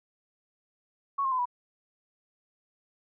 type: tone with pitch steps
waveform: sine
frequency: 1108.7 / 1063.5 / 1020.2 / 978.7 Hz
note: C#6 / C6 / C6 / B5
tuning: 0 / +28 / -44 / -16 cents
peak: -25 dBFS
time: 1.18-1.456 s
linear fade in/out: 10 ms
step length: 69 ms
effects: none